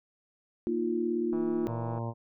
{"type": "chord", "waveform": "sine", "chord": "Bb suspended fourth", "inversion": "none", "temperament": "equal", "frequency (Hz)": [233.1, 311.1, 349.2], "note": ["Bb3", "Eb4", "F4"], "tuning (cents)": [0, 0, 0], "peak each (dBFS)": [-32, -34, -29], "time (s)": [0.67, 1.67], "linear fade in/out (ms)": 0}
{"type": "click train", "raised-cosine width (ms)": 1, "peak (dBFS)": -30, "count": 107, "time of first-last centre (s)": [1.33, 1.984], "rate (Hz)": 162}
{"type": "harmonic tone", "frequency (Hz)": 115.9, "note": "A#2", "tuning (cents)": -10, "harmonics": [1, 2, 3, 4, 5, 6, 7, 8, 9], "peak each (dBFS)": [-33, -40, -43, -45, -42, -47, -47, -43, -48], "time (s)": [1.65, 2.14], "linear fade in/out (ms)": 50}
{"effects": []}